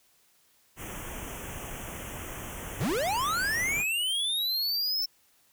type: band-stop noise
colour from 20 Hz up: pink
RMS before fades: -39 dBFS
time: 0.76-3.85 s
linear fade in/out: 50 ms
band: 3300 to 5800 Hz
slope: 96 dB/octave
type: linear sweep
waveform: square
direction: up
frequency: 82.41 to 5360 Hz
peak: -27 dBFS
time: 2.8-5.06 s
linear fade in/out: 10 ms
effects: white hiss -65 dBFS RMS until 5.52 s